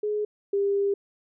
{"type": "tone pair in turn", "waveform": "sine", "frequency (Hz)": [420, 399.7], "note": ["G#4", "G4"], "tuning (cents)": [19, 34], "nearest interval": "minor second", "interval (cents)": 85, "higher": "first", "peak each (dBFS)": [-24, -21], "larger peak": "second", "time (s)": [[0.03, 0.25], [0.53, 0.94]], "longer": "second", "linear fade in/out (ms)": 5, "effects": []}